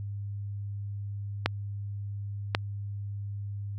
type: clicks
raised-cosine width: 0.3 ms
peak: -7 dBFS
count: 2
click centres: 1.46 / 2.549 s
effects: added 101 Hz sine -33 dBFS peak until 3.78 s